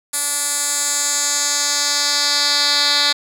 10% pulse tone with band-pass filter sweep, 289 Hz, D4, 28 cents flat, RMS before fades -18 dBFS, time 0.13-3.13 s, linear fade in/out 10 ms, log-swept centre 9700 to 4000 Hz, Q 2.4, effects none

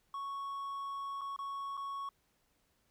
triangle tone with dropouts, 1108.7 Hz, C#6, in tune, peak -36 dBFS, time 0.14-2.09 s, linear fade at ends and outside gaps 2 ms, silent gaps 1.211-1.215 / 1.363-1.389 / 1.77-1.775 s, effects pink hiss -75 dBFS RMS until 2.9 s

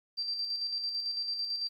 sine tone with tremolo, 4699 Hz, D8, in tune, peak -30 dBFS, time 0.17-1.69 s, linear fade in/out 20 ms, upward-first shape square, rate 9 Hz, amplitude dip 40%, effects 11-bit

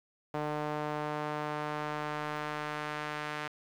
sawtooth tone with band-pass filter sweep, 150.3 Hz, D3, 40 cents sharp, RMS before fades -36 dBFS, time 0.34-3.48 s, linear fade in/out 5 ms, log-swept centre 730 to 1700 Hz, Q 1, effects 10-bit

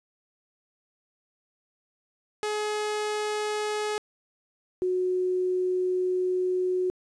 sawtooth / sine tone pair in turn, 422.6 / 366.6 Hz, G#4 / F#4, +30 / -16 cents, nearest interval major second, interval 246 cents, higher first, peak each -23 dBFS, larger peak neither, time 2.43-3.98 / 4.82-6.9 s, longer second, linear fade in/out 0 ms, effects resampled to 22050 Hz + 10-bit

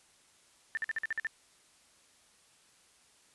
sine tone bursts, 1784 Hz, A6, 23 cents sharp, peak -30 dBFS, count 8, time 0.75-1.269 s, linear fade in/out 0 ms, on 22 ms, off 49 ms, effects white hiss -64 dBFS RMS until 3.34 s + resampled to 24000 Hz

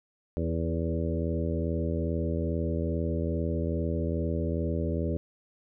harmonic tone with a mistuned harmonic, 82.4 Hz, E2, in tune, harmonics 1 / 2 / 3 / 4 / 5 / 6 / 7, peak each -30 / -33 / -35 / -36 / -37 / -38 / -38 dBFS, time 0.37-5.17 s, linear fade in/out 0 ms, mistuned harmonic 5, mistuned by +19 cents, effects none

